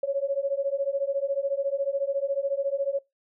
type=beating tone pair; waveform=sine; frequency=547 / 561 Hz; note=C#5 / C#5; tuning=-23 / +21 cents; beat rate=14 Hz; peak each=-27 dBFS; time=0.03-2.99 s; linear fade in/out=5 ms; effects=noise-tail reverb RT60 0.2 s tail -22 dB re dry